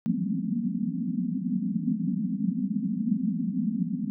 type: band-pass noise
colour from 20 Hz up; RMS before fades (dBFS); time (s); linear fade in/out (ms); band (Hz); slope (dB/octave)
pink; -28; 0.06-4.1; 0; 170 to 260; 96
effects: none